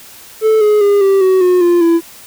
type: tone with pitch steps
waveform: triangle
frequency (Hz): 437.7 / 421.3 / 405.6 / 390.4 / 375.8 / 361.7 / 348.2 / 335.2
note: A4 / G#4 / G#4 / G4 / F#4 / F#4 / F4 / E4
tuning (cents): -9 / +25 / -41 / -7 / +27 / -39 / -5 / +29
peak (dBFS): -5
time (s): 0.41-2.01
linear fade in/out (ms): 50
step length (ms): 200
effects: white hiss -37 dBFS RMS until 2.26 s